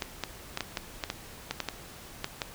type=clicks; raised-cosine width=0.2 ms; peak=-13 dBFS; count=12; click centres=0.022 / 0.237 / 0.574 / 0.607 / 0.772 / 1.038 / 1.101 / 1.51 / 1.603 / 1.687 / 2.244 / 2.418 s; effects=pink hiss -47 dBFS RMS until 2.54 s